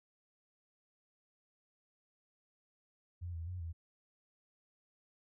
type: tone with pitch steps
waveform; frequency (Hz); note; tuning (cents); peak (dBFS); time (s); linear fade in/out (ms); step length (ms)
sine; 87.5 / 82.7 / 90.4 / 83; F2 / E2 / F#2 / E2; +4 / +6 / -40 / +12; -39; 3.21-3.73; 20; 130
effects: none